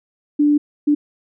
sine tone bursts at uneven times, 294 Hz, D4, 2 cents sharp, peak -11 dBFS, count 2, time 0.39-0.58 / 0.87-0.95 s, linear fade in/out 10 ms, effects none

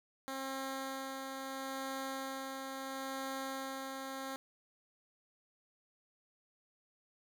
10% pulse tone with tremolo, 267.8 Hz, C4, 40 cents sharp, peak -30 dBFS, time 0.28-4.36 s, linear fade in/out 0 ms, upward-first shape sine, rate 0.74 Hz, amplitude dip 30%, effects none

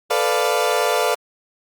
30% pulse chord, B half-diminished seventh, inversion third, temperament equal with one note detuned, 440 / 497 / 587.3 / 698.5 Hz, A4 / B4 / D5 / F5, 0 / +11 / 0 / 0 cents, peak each -20 dBFS, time 0.1-1.15 s, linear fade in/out 10 ms, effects Opus 48 kbps

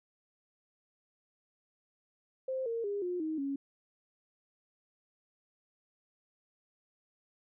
sine tone with pitch steps, 523 / 460.6 / 405.6 / 357.2 / 314.6 / 277 Hz, C5 / A#4 / G#4 / F4 / D#4 / C#4, -1 / -21 / -41 / +39 / +19 / -1 cents, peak -32 dBFS, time 2.48-3.56 s, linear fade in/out 5 ms, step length 180 ms, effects none

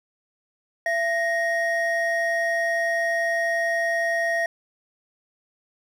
triangle tone pair together, 672.8 / 1868 Hz, E5 / A#6, +35 / +3 cents, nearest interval octave + tritone, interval 1768 cents, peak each -22 dBFS, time 0.86-4.46 s, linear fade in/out 2 ms, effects none

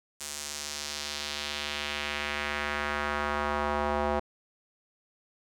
square tone with band-pass filter sweep, 73.5 Hz, D2, 2 cents sharp, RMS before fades -32 dBFS, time 0.2-4.2 s, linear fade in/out 10 ms, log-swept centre 7900 to 750 Hz, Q 1.4, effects none

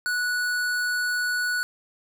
sine tone with tanh clipping, 1473 Hz, F#6, 8 cents flat, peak -25 dBFS, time 0.06-1.63 s, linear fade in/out 0 ms, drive 18 dB, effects none

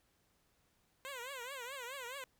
10% pulse tone with vibrato, 515 Hz, C5, 28 cents flat, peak -35 dBFS, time 1.05-2.24 s, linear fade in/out 0 ms, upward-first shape triangle, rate 4.7 Hz, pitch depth 190 cents each way, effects pink hiss -75 dBFS RMS until 2.39 s

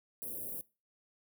white band-stop noise, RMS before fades -41 dBFS, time 0.22-0.61 s, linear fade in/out 0 ms, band 610 to 10000 Hz, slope 48 dB/octave, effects noise-tail reverb RT60 0.3 s tail -21 dB re dry + high-pass 80 Hz 12 dB/octave

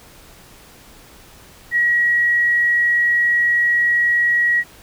sine tone, 1910 Hz, A#6, 42 cents sharp, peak -13 dBFS, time 1.71-4.64 s, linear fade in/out 50 ms, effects pink hiss -45 dBFS RMS until 4.82 s

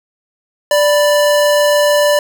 square tone pair together, 587.3 / 987.7 Hz, D5 / B5, 0 / 0 cents, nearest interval major sixth, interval 900 cents, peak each -10 / -20 dBFS, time 0.71-2.19 s, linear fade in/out 2 ms, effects 7-bit

